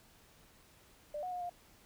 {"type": "tone with pitch steps", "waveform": "sine", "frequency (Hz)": [594, 730, 718, 705], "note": ["D5", "F#5", "F5", "F5"], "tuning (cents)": [20, -24, 48, 16], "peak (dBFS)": -37, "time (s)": [1.14, 1.496], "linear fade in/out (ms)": 5, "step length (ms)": 89, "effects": ["pink hiss -63 dBFS RMS until 1.85 s"]}